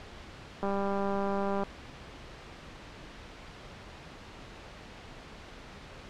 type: click train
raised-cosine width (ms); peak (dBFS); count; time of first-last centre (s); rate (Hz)
1; -19; 200; 0.63-1.635; 198
effects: pink hiss -47 dBFS RMS until 6.09 s + low-pass 4000 Hz 12 dB/octave